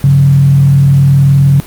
sine tone with frequency modulation, 138.9 Hz, C#3, 4 cents sharp, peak -3 dBFS, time 0.04-1.6 s, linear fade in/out 0 ms, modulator 40.7 Hz, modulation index 0.41, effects pink hiss -31 dBFS RMS until 1.66 s + Opus 32 kbps

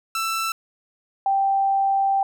sawtooth / sine tone pair in turn, 1331 / 783.7 Hz, E6 / G5, +16 / -1 cents, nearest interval major sixth, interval 917 cents, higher first, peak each -19 / -17 dBFS, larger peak second, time 0.15-0.52 / 1.26-2.23 s, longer second, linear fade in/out 2 ms, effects none

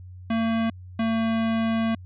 square tone pair in turn, 226.3 / 225 Hz, A3 / A3, +49 / +39 cents, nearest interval unison, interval 10 cents, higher first, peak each -22 dBFS, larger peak neither, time 0.3-0.7 / 0.99-1.95 s, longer second, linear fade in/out 5 ms, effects added 91 Hz sine -39 dBFS peak until 2.05 s + resampled to 8000 Hz

